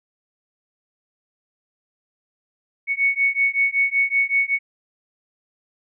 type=beating tone pair; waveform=sine; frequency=2217 / 2222.3 Hz; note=C#7 / C#7; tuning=0 / +4 cents; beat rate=5.3 Hz; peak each=-20 dBFS; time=2.87-4.59 s; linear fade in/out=50 ms; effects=none